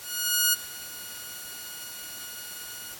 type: tone with ADSR envelope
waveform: 5% pulse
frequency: 1449 Hz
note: F#6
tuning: 37 cents flat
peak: -7 dBFS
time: 0-2.95 s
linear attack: 530 ms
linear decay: 22 ms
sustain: -21 dB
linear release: 16 ms
effects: white hiss -43 dBFS RMS until 2.99 s + AAC 64 kbps